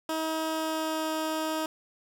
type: tone with pitch glide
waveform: 15% pulse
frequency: 318.4 to 315.3 Hz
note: D#4 to D#4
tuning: +40 to +23 cents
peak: -22 dBFS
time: 0.09-1.66 s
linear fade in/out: 2 ms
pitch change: -17 cents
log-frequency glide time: 0.49-1.14 s
effects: none